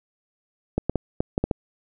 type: clicks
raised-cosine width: 2 ms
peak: -8 dBFS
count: 7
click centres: 0.78 / 0.896 / 0.957 / 1.205 / 1.379 / 1.44 / 1.512 s
effects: none